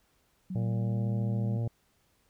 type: tone with pitch glide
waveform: sine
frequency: 185 to 197.14 Hz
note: F#3 to G3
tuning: 0 to +10 cents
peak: -33 dBFS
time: 0.5-1.57 s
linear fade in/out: 5 ms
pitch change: +110 cents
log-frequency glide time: 0.62-1.05 s
type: harmonic tone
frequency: 115.7 Hz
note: A#2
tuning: 13 cents flat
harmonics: 1 / 2 / 3 / 4 / 5 / 6 / 7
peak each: -28 / -42 / -46 / -46 / -46 / -52 / -55 dBFS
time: 0.55-1.68 s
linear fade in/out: 5 ms
effects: pink hiss -70 dBFS RMS until 2.29 s